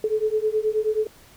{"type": "beating tone pair", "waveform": "sine", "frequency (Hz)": [427.2, 436.6], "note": ["G#4", "A4"], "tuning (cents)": [49, -13], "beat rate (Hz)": 9.4, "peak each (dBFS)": -23, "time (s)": [0.04, 1.07], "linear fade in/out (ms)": 2, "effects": ["pink hiss -51 dBFS RMS until 1.36 s"]}